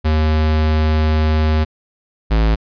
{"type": "tone pair in turn", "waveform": "square", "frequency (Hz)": [77.78, 54.55], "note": ["D#2", "A1"], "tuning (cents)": [0, -14], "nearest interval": "tritone", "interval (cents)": 614, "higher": "first", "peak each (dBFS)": [-13, -12], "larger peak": "second", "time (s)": [[0.04, 1.65], [2.3, 2.56]], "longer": "first", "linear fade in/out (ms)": 20, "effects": ["resampled to 11025 Hz"]}